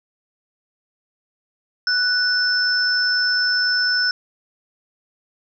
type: tone pair together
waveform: sine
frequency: 1483 / 5292 Hz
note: F#6 / E8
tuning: +4 / +6 cents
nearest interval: octave + minor seventh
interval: 2202 cents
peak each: -19 dBFS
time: 1.87-4.11 s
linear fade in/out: 2 ms
effects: none